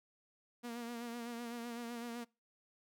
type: tone with vibrato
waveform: sawtooth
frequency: 236.2 Hz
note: A#3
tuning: 23 cents sharp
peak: -38 dBFS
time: 0.63-2.25 s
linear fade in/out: 20 ms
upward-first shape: sine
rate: 7.9 Hz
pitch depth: 42 cents each way
effects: noise-tail reverb RT60 0.3 s tail -25 dB re dry